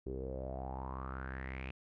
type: tone with low-pass filter sweep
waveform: sawtooth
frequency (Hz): 65.41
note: C2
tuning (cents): 0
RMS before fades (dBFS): -42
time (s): 0.06-1.71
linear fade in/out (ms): 5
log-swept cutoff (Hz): 380 to 2600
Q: 7
effects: none